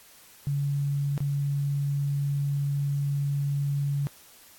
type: tone with dropouts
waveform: sine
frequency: 141.6 Hz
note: C#3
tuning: 37 cents sharp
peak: -24 dBFS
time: 0.47-4.07 s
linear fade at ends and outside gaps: 0 ms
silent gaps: 1.178-1.204 s
effects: white hiss -53 dBFS RMS until 4.58 s + AAC 64 kbps